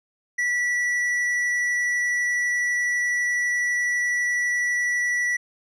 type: tone with tanh clipping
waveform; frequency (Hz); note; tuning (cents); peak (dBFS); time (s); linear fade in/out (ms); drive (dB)
sine; 1952; B6; -21; -22; 0.38-5.37; 10; 7
effects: none